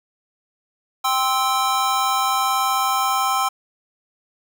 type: chord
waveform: square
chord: C major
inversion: second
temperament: just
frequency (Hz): 784.9 / 1046.5 / 1308.1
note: G5 / C6 / E6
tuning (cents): +2 / 0 / -14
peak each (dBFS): -23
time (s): 1.04-3.49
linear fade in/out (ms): 10
effects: none